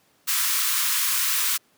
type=high-pass noise; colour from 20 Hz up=white; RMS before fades=-23 dBFS; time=0.27-1.58 s; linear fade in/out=20 ms; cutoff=970 Hz; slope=96 dB/octave; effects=pink hiss -62 dBFS RMS until 1.77 s + high-pass 150 Hz 12 dB/octave